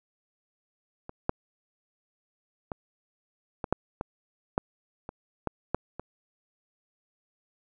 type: clicks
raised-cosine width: 1 ms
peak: -25 / -10 / -19 / -17 / -9 / -17 / -10 / -23 / -14 / -11 / -22 dBFS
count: 11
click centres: 1.094 / 1.294 / 2.718 / 3.642 / 3.726 / 4.011 / 4.579 / 5.091 / 5.473 / 5.746 / 5.996 s
effects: none